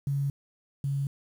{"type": "tone pair in turn", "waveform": "sine", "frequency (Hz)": [140, 139.24], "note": ["C#3", "C#3"], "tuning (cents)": [18, 8], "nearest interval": "unison", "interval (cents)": 10, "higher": "first", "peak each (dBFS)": [-25, -26], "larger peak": "first", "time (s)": [[0.07, 0.3], [0.84, 1.07]], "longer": "neither", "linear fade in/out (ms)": 2, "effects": ["9-bit"]}